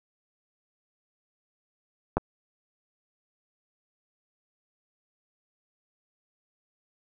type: clicks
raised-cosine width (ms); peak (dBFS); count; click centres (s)
1; -8 / -28; 2; 2.17 / 2.18
effects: none